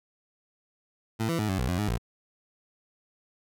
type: tone with pitch steps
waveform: 20% pulse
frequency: 111.9 / 166.7 / 106.7 / 95 / 62.3 / 88.9 / 104.6 / 58 Hz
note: A2 / E3 / G#2 / F#2 / B1 / F2 / G#2 / A#1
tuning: +30 / +20 / +47 / +46 / +16 / +31 / +13 / -8 cents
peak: -21 dBFS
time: 1.19-1.982 s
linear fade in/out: 20 ms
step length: 99 ms
effects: none